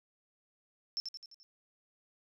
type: tone with echo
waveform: sine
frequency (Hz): 5360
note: E8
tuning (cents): +28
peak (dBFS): -32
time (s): 0.97-1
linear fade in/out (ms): 0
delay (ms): 86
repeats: 5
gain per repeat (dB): -5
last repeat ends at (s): 1.43
effects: none